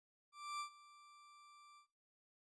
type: tone with ADSR envelope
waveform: 40% pulse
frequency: 1174.7 Hz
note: D6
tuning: in tune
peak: -40 dBFS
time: 0.32-1.87 s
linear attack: 280 ms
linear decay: 93 ms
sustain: -20 dB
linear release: 95 ms
effects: noise-tail reverb RT60 0.5 s tail -23 dB re dry + resampled to 22050 Hz